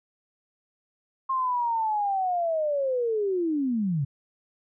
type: linear sweep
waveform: sine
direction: down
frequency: 1070 to 130.1 Hz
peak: -23 dBFS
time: 1.29-4.05 s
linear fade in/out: 10 ms
effects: none